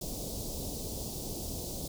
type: band-stop noise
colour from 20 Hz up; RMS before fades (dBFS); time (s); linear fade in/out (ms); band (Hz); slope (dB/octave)
pink; -38; 0.01-1.88; 5; 660 to 4300; 24
effects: none